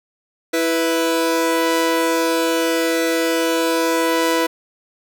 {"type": "tone pair together", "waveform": "sawtooth", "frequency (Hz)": [329.4, 493.9], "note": ["E4", "B4"], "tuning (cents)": [-1, 0], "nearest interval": "perfect fifth", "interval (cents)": 701, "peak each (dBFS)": -15, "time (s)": [0.53, 4.47], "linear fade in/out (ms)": 10, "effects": []}